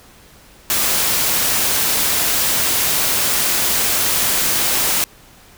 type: noise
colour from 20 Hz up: white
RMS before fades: -17 dBFS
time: 0.7-5.04 s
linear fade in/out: 0 ms
effects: pink hiss -46 dBFS RMS until 5.57 s